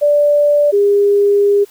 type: tone pair in turn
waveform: sine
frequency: 585 / 405.4 Hz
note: D5 / G#4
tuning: -7 / -42 cents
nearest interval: tritone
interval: 635 cents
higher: first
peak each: -8 dBFS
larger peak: neither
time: 0.01-0.72 / 0.72-1.65 s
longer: second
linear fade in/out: 20 ms
effects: white hiss -46 dBFS RMS until 1.7 s